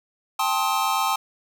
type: chord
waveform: square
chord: A half-diminished seventh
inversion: third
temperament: just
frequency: 792 / 880 / 1056 / 1267.2 Hz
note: G5 / A5 / C6 / Eb6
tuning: +18 / 0 / +16 / +31 cents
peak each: -27 dBFS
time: 0.39-1.16 s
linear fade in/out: 5 ms
effects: 9-bit